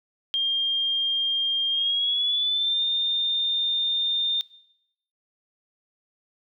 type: tone with pitch glide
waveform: sine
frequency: 3207 to 3621 Hz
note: G7 to A7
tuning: +39 to +49 cents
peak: -21 dBFS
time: 0.34-4.41 s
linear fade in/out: 0 ms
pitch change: +210 cents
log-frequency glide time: 1.7-2.82 s
effects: noise-tail reverb RT60 0.8 s tail -20 dB re dry